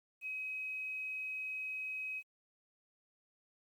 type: tone with quantisation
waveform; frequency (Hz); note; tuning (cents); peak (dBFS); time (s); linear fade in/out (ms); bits
sine; 2537; D#7; +33; -38; 0.21-2.23; 50; 11
effects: Opus 48 kbps